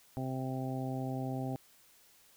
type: harmonic tone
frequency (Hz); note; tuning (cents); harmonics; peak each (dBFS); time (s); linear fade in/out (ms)
130.81; C3; 0; 1 / 2 / 3 / 4 / 5 / 6; -37 / -38 / -46 / -47 / -45 / -44; 0.17-1.56; 0
effects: white hiss -63 dBFS RMS until 2.36 s